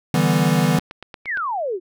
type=chord; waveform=square; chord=E minor seventh; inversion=third; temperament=equal; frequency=146.83 / 164.81 / 196 / 246.9 Hz; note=D3 / E3 / G3 / B3; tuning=0 / 0 / 0 / 0 cents; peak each=-22 / -19 / -23 / -23 dBFS; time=0.14-0.79 s; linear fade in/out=2 ms
type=click train; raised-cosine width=0.3 ms; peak=-19 dBFS; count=7; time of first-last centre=0.68-1.373 s; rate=8.66 Hz
type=exponential sweep; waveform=sine; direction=down; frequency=2349 to 340.2 Hz; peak=-21 dBFS; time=1.25-1.8 s; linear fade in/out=50 ms
effects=none